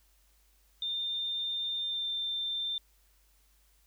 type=tone with pitch glide; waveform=sine; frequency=3608 to 3579 Hz; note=A7 to A7; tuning=+43 to +29 cents; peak=-31 dBFS; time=0.82-2.78 s; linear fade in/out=2 ms; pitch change=-14 cents; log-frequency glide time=1.78-2.08 s; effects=added 50 Hz sine -65 dBFS peak until 3.86 s + white hiss -69 dBFS RMS until 3.86 s